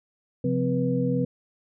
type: tone cluster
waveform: sine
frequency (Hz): 134.2 / 176.8 / 255.4 / 486.8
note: C3 / F3 / C4 / B4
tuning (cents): +44 / +22 / -42 / -25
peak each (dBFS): -27 / -28 / -26 / -28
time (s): 0.44-1.25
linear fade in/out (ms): 5
effects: none